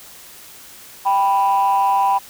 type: ring-modulated tone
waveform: triangle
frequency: 100 Hz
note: G2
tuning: 35 cents sharp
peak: -7 dBFS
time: 1.05-2.19 s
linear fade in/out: 20 ms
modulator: 887 Hz
effects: tanh soft clip ceiling -8 dBFS + white hiss -41 dBFS RMS until 2.29 s